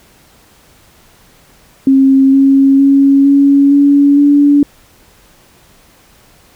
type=tone with pitch steps; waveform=sine; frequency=268.9 / 272.5 / 276.1 / 279.8 / 283.6 / 287.4 Hz; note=C4 / C#4 / C#4 / C#4 / C#4 / D4; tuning=+47 / -29 / -7 / +16 / +40 / -37 cents; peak=-4 dBFS; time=1.87-4.63 s; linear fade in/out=2 ms; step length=460 ms; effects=pink hiss -46 dBFS RMS until 6.55 s